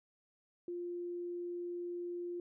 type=tone; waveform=sine; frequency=350 Hz; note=F4; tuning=4 cents sharp; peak=-38 dBFS; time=0.68-2.4 s; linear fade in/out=2 ms; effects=none